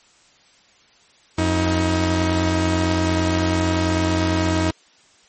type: tone pair together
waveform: sawtooth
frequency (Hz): 89 / 317.2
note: F2 / D#4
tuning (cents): +33 / +33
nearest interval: octave + minor seventh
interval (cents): 2200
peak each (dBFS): -16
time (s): 1.38-4.71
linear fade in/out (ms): 5
effects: white hiss -54 dBFS RMS until 5.28 s + MP3 32 kbps